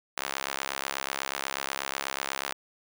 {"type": "tone with high-pass filter", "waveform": "sawtooth", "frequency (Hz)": 68.2, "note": "C#2", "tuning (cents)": -28, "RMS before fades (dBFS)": -34, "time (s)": [0.17, 2.53], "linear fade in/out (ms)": 5, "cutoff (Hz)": 980, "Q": 0.72, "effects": []}